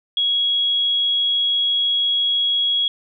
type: tone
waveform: sine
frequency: 3322 Hz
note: G#7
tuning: in tune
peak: -16 dBFS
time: 0.17-2.88 s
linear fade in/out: 2 ms
effects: none